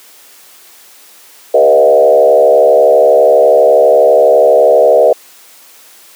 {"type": "tone with frequency modulation", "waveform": "sine", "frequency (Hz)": 554.4, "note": "C#5", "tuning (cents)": 0, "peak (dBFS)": -3, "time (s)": [1.54, 5.13], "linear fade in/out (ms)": 5, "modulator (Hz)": 72.2, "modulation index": 1.7, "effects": ["white hiss -40 dBFS RMS until 6.15 s", "high-pass 300 Hz 12 dB/octave"]}